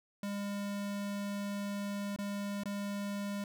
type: tone with dropouts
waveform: square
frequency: 202 Hz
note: G#3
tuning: 48 cents flat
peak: -36 dBFS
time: 0.23-3.44 s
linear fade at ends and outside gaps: 2 ms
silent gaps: 2.162-2.187 / 2.635-2.656 s
effects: none